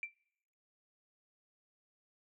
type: tone with exponential decay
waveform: sine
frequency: 2349 Hz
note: D7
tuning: in tune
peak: -32 dBFS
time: 0.03-0.12 s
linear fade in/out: 1 ms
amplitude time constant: 18 ms
effects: noise-tail reverb RT60 0.8 s tail -25 dB re dry + tanh soft clip ceiling -29 dBFS